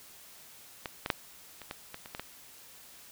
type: clicks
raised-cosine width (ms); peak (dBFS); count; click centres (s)
0.3; -19 / -16 / -9 / -28 / -21 / -24 / -28 / -22 / -20; 9; 0.858 / 1.061 / 1.102 / 1.617 / 1.711 / 1.944 / 2.059 / 2.149 / 2.196
effects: white hiss -53 dBFS RMS until 3.11 s